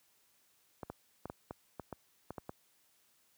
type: clicks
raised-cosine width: 1 ms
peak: -27 dBFS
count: 10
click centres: 0.832 / 0.9 / 1.256 / 1.299 / 1.509 / 1.797 / 1.927 / 2.306 / 2.382 / 2.494 s
effects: white hiss -71 dBFS RMS until 3.37 s + high-pass 60 Hz 12 dB/octave